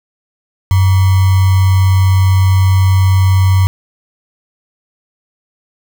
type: tone with sample-and-hold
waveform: sine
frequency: 94.7 Hz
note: F#2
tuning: 41 cents sharp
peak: -6 dBFS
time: 0.71-3.67 s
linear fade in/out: 0 ms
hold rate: 1050 Hz
effects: none